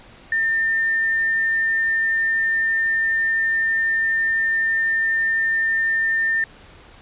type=tone; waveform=sine; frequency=1803 Hz; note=A6; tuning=42 cents sharp; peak=-17 dBFS; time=0.32-6.44 s; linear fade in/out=2 ms; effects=pink hiss -46 dBFS RMS until 7.01 s + resampled to 8000 Hz